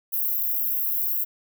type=high-pass noise; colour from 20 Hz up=white; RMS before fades=-25 dBFS; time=0.12-1.25 s; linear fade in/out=20 ms; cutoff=12000 Hz; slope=96 dB/octave; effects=none